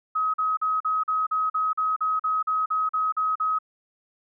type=tone bursts; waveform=sine; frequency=1270 Hz; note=D#6; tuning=35 cents sharp; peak=-21 dBFS; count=15; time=0.15-3.588 s; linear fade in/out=10 ms; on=190 ms; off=42 ms; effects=none